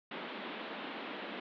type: band-pass noise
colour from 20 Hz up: pink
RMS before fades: -43 dBFS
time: 0.11-1.4 s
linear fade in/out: 5 ms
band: 200 to 3700 Hz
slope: 48 dB/octave
effects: none

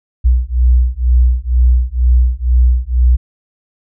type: beating tone pair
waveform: sine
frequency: 60.5 / 62.6 Hz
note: B1 / B1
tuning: -35 / +24 cents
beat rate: 2.1 Hz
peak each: -11 dBFS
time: 0.24-3.17 s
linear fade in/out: 20 ms
effects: none

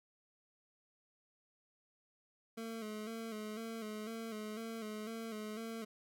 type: tone with vibrato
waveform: 25% pulse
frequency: 220 Hz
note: A3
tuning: in tune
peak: -38 dBFS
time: 2.57-5.85 s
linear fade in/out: 10 ms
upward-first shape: square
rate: 2 Hz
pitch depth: 51 cents each way
effects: none

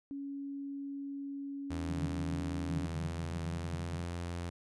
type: tone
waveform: sine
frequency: 279.2 Hz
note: C#4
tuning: 13 cents sharp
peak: -38 dBFS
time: 0.11-2.86 s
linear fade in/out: 0 ms
type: tone with pitch glide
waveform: sawtooth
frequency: 82.41 to 86.51 Hz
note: E2 to F2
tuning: 0 to -16 cents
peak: -33 dBFS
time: 1.7-4.5 s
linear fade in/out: 10 ms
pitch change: +84 cents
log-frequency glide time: 2.6-4.13 s
type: band-pass noise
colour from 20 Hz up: white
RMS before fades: -41 dBFS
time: 1.89-4.04 s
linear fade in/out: 0 ms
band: 140 to 180 Hz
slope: 96 dB/octave
effects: resampled to 24000 Hz

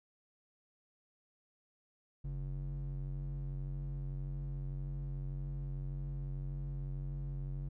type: ring-modulated tone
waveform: triangle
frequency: 92.5 Hz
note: F#2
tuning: in tune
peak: -32 dBFS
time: 2.24-7.69 s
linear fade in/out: 10 ms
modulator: 46.7 Hz
effects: none

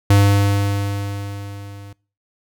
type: tone with level ramp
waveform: square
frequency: 100.5 Hz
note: G2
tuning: 44 cents sharp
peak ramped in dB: -9 to -36 dBFS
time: 0.1-1.93 s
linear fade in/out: 5 ms
effects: noise-tail reverb RT60 0.4 s tail -25 dB re dry

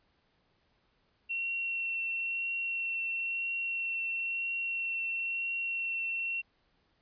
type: tone with vibrato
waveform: sine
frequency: 2721 Hz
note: F7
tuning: 46 cents flat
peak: -31 dBFS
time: 1.29-6.42 s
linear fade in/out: 20 ms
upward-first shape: triangle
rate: 1 Hz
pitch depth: 12 cents each way
effects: pink hiss -72 dBFS RMS until 7.01 s + resampled to 11025 Hz

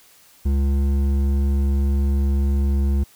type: tone with hard clipping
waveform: sine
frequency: 69.3 Hz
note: C#2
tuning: in tune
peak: -18 dBFS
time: 0.45-3.04 s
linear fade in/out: 10 ms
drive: 9 dB
effects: white hiss -52 dBFS RMS until 3.15 s

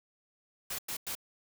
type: noise bursts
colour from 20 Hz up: white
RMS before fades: -37 dBFS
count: 3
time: 0.7-1.152 s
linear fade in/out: 5 ms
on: 86 ms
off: 97 ms
effects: none

